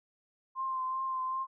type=tone with vibrato; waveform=sine; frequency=1046.5 Hz; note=C6; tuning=in tune; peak=-31 dBFS; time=0.55-1.47 s; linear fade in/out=50 ms; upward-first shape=triangle; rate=2.6 Hz; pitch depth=25 cents each way; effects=none